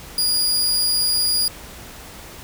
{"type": "tone", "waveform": "sawtooth", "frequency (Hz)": 4863, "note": "D#8", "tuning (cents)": -40, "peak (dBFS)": -14, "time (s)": [0.18, 1.48], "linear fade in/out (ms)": 2, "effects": ["added 60 Hz sine -48 dBFS peak until 2.43 s", "pink hiss -39 dBFS RMS until 2.43 s"]}